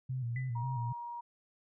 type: tone with vibrato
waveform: sine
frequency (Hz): 123.47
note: B2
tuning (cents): 0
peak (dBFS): -33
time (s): 0.09-0.93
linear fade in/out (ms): 10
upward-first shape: square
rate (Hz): 3.7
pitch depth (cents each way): 79
type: tone with exponential decay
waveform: sine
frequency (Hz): 1999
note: B6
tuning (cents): +20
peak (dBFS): -39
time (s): 0.36-0.62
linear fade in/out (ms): 2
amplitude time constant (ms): 55
type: tone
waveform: sine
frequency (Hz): 949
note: A#5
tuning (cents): +31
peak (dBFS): -39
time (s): 0.55-1.21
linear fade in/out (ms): 10
effects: none